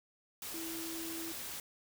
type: tone in noise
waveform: sine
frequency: 328.6 Hz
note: E4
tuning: 5 cents flat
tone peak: -42 dBFS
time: 0.54-1.32 s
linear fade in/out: 2 ms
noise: white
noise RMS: -43 dBFS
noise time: 0.42-1.6 s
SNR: -2 dB
effects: none